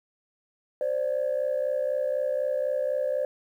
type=tone pair together; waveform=sine; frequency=523 / 587 Hz; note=C5 / D5; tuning=-1 / -1 cents; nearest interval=major second; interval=200 cents; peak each=-26 dBFS; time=0.81-3.25 s; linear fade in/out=2 ms; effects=tanh soft clip ceiling -19 dBFS + 10-bit